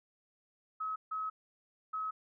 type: tone bursts at uneven times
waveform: sine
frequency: 1281 Hz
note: E6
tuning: 50 cents flat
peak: -34 dBFS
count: 3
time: 0.8-0.96 / 1.11-1.3 / 1.93-2.11 s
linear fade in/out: 10 ms
effects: none